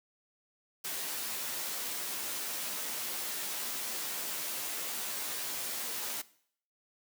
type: noise with comb filter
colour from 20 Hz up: white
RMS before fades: -37 dBFS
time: 0.84-6.22 s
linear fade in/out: 10 ms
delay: 13 ms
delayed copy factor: +0.65
effects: noise-tail reverb RT60 0.6 s tail -19 dB re dry + high-pass 200 Hz 12 dB/octave